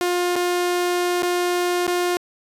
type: tone with dropouts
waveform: sawtooth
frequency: 354.7 Hz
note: F4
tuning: 27 cents sharp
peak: -15 dBFS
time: 0.01-2.17 s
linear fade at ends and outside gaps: 0 ms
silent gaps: 0.356-0.363 / 1.223-1.231 / 1.867-1.878 s
effects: resampled to 32000 Hz